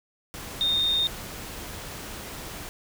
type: tone in noise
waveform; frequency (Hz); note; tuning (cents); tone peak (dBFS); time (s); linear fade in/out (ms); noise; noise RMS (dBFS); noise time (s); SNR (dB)
sine; 3668; A#7; -29; -21; 0.61-1.07; 0; pink; -38; 0.34-2.69; +14
effects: none